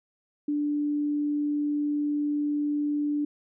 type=tone; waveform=sine; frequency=293.7 Hz; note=D4; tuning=in tune; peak=-24 dBFS; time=0.48-3.25 s; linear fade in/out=5 ms; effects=none